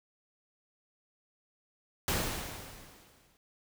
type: noise with exponential decay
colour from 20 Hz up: pink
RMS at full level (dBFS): -29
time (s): 2.08-3.37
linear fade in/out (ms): 1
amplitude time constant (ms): 280
effects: none